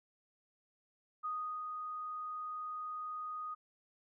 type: tone with ADSR envelope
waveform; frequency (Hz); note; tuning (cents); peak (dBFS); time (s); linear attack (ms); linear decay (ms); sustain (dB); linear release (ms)
sine; 1242; D#6; -3; -35; 1.23-3.55; 23; 370; -4; 16
effects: none